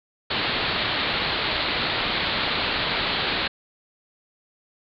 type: low-pass noise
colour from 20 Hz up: white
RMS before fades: -25 dBFS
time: 0.3-3.48 s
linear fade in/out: 10 ms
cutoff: 4400 Hz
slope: 96 dB/octave
effects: none